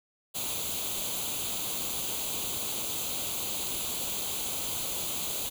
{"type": "noise with comb filter", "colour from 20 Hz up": "white", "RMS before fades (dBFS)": -33, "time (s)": [0.34, 5.5], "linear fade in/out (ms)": 20, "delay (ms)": 0.28, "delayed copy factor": 0.75, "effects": []}